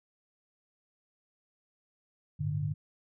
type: tone cluster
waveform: sine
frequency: 99.6 / 111.2 / 148.4 Hz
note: G2 / A2 / D3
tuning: +28 / +19 / +18 cents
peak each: -35 / -38 / -31 dBFS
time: 2.39-2.74 s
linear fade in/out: 20 ms
effects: none